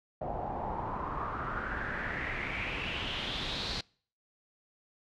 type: noise with low-pass filter sweep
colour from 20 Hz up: pink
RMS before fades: -36 dBFS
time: 0.21-3.81 s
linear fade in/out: 5 ms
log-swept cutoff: 690 to 4400 Hz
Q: 5
effects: noise-tail reverb RT60 0.5 s tail -26 dB re dry